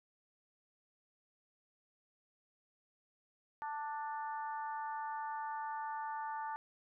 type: harmonic tone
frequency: 294.9 Hz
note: D4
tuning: 7 cents sharp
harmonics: 3 / 4 / 5 / 6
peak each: -39 / -47 / -50 / -53 dBFS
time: 3.62-6.56 s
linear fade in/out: 0 ms
effects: none